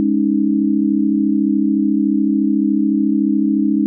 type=chord; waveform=sine; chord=Ab suspended fourth; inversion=none; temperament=equal; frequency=207.7 / 277.2 / 311.1 Hz; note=Ab3 / Db4 / Eb4; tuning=0 / 0 / 0 cents; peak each=-17 dBFS; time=0-3.86 s; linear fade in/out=0 ms; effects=none